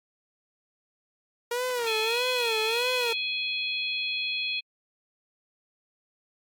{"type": "tone with vibrato", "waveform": "sawtooth", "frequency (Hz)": 470, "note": "A#4", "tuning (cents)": 14, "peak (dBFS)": -23, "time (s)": [1.51, 3.13], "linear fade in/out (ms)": 5, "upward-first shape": "sine", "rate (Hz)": 1.6, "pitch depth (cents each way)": 130}
{"type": "harmonic tone", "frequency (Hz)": 838, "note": "G#5", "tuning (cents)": 15, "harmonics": [3, 4, 5], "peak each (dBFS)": [-30, -32, -34], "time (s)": [1.86, 4.61], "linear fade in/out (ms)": 20}
{"effects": ["AAC 64 kbps"]}